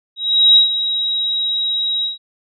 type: tone with ADSR envelope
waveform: sine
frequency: 3829 Hz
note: A#7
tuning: 46 cents sharp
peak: -5 dBFS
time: 0.16-2.18 s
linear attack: 400 ms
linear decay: 120 ms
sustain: -11 dB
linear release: 140 ms
effects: none